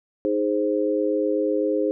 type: chord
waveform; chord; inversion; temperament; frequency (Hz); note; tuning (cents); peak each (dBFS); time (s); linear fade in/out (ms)
sine; Ab major; second; equal; 311.1 / 415.3 / 523.3; Eb4 / Ab4 / C5; 0 / 0 / 0; -24; 0.25-1.91; 0
effects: none